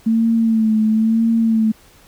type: tone with vibrato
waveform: sine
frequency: 222.6 Hz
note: A3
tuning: 20 cents sharp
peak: -12 dBFS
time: 0.06-1.72 s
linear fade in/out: 10 ms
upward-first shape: sine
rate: 1 Hz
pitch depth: 44 cents each way
effects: pink hiss -49 dBFS RMS until 2.07 s